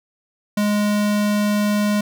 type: tone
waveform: square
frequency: 207.7 Hz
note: G#3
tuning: in tune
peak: -17 dBFS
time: 0.57-2.01 s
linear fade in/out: 5 ms
effects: none